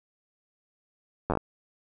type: slowing click train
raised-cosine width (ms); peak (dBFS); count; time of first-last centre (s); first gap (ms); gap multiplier
1; -12; 6; 1.3-1.373; 10; 1.19
effects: none